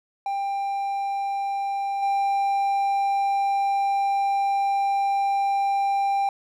triangle tone with level steps, 793 Hz, G5, 20 cents sharp, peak -22 / -18 dBFS, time 0.26-6.29 s, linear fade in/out 2 ms, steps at 2.02 s, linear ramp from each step 10 ms, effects none

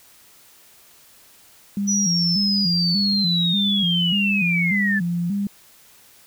sine tone with vibrato, 186.5 Hz, F#3, 14 cents sharp, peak -20 dBFS, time 1.77-5.47 s, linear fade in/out 2 ms, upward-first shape square, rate 1.7 Hz, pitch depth 130 cents each way
sine linear sweep, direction down, 5920 to 1710 Hz, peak -19 dBFS, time 1.87-5 s, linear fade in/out 20 ms
effects white hiss -51 dBFS RMS until 6.26 s

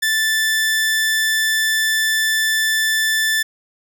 sawtooth tone, 1760 Hz, A6, in tune, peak -12 dBFS, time 0.02-3.43 s, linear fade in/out 10 ms, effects none

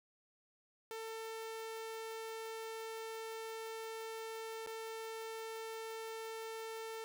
sawtooth tone with dropouts, 447.1 Hz, A4, 28 cents sharp, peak -39 dBFS, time 0.91-7.04 s, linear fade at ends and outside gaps 0 ms, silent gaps 4.663-4.672 s, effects none

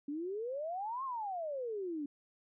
sine exponential two-way sweep, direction up then down, 278.3 to 1100 to 278.3 Hz, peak -36 dBFS, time 0.08-2.06 s, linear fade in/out 5 ms, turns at 1.04 s, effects none

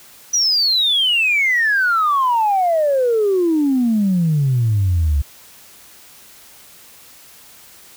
sine exponential sweep, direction down, 5940 to 68.3 Hz, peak -12 dBFS, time 0.33-5.22 s, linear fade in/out 10 ms, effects tanh soft clip ceiling -9 dBFS + white hiss -44 dBFS RMS until 7.96 s

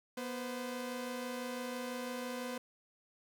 sawtooth tone pair together, 243.4 / 512.8 Hz, B3 / C5, -25 / -35 cents, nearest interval octave + minor second, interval 1290 cents, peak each -37 / -38 dBFS, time 0.17-2.58 s, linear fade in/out 5 ms, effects none

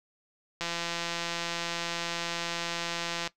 click train, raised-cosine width 0.2 ms, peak -15 dBFS, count 454, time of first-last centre 0.61-3.275 s, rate 170 Hz, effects noise-tail reverb RT60 0.1 s tail -17 dB re dry

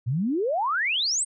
sine exponential sweep, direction up, 110 to 8870 Hz, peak -22 dBFS, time 0.06-1.25 s, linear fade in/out 20 ms, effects none

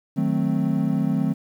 triangle chord, D# diminished seventh, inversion none, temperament equal, 155.56 / 185 / 220 / 261.6 Hz, D#3 / F#3 / A3 / C4, 0 / 0 / 0 / 0 cents, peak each -23 dBFS, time 0.16-1.34 s, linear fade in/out 20 ms, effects 9-bit

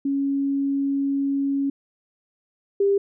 sine tone pair in turn, 277.2 / 398.2 Hz, C#4 / G4, 0 / +27 cents, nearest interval tritone, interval 627 cents, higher second, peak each -20 / -16 dBFS, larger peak second, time 0.05-1.7 / 2.8-2.98 s, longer first, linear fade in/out 5 ms, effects none

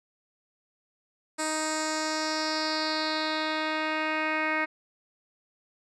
10% pulse tone with low-pass filter sweep, 311.8 Hz, D#4, 4 cents sharp, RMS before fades -29 dBFS, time 1.38-4.66 s, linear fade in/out 20 ms, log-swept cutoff 8400 to 2200 Hz, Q 3.7, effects none

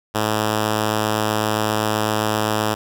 5% pulse tone, 107.7 Hz, A2, 37 cents flat, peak -7 dBFS, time 0.14-2.75 s, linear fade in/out 20 ms, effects none

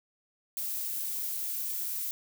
violet noise, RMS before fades -34 dBFS, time 0.57-2.11 s, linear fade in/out 0 ms, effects none

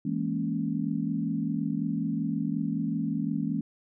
sine chord, A# half-diminished seventh, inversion second, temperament equal, 164.81 / 207.7 / 233.1 / 277.2 Hz, E3 / G#3 / A#3 / C#4, 0 / 0 / 0 / 0 cents, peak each -32 dBFS, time 0.05-3.61 s, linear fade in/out 5 ms, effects none

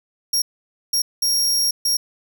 sawtooth tone bursts at uneven times, 5588 Hz, F8, in tune, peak -14 dBFS, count 4, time 0.33-0.42 / 0.93-1.02 / 1.22-1.71 / 1.85-1.97 s, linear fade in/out 5 ms, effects none

